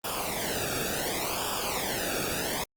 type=noise with flanger; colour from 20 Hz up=pink; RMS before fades=-31 dBFS; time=0.04-2.64 s; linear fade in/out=5 ms; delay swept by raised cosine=0.48 to 0.99 ms; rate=0.69 Hz; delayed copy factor=-0.8; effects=Opus 24 kbps